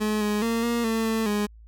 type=tone with pitch steps; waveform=30% pulse; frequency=213.2 / 209.1 / 229.6 / 235.6 / 224.7 / 223 / 207.5 Hz; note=G#3 / G#3 / A#3 / A#3 / A3 / A3 / G#3; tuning=+46 / +12 / -26 / +19 / +37 / +23 / -1 cents; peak=-20 dBFS; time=0-1.47 s; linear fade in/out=20 ms; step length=210 ms; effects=added 55 Hz sine -45 dBFS peak until 1.67 s